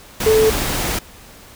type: tone in noise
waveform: sine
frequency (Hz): 437.6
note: A4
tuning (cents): -9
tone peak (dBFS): -10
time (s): 0.26-0.5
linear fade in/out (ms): 5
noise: pink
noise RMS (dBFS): -21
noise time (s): 0.2-0.99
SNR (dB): +8
effects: pink hiss -42 dBFS RMS until 1.55 s